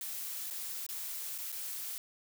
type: noise with dropouts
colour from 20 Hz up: blue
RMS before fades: -40 dBFS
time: 0.01-1.98 s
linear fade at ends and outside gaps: 1 ms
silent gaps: 0.502-0.508 / 0.865-0.889 / 1.38-1.385 / 1.519-1.525 s
effects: none